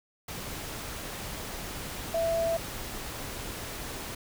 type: tone in noise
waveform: sine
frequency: 664 Hz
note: E5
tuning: 12 cents sharp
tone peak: -25 dBFS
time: 2.14-2.57 s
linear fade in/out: 5 ms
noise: pink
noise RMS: -38 dBFS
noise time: 0.28-4.15 s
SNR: +10 dB
effects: none